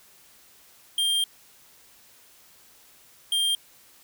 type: tone bursts at uneven times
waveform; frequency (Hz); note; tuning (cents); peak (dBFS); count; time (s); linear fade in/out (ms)
square; 3194; G7; +32; -22; 2; 0.98-1.24 / 3.32-3.55; 2
effects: white hiss -55 dBFS RMS until 4.03 s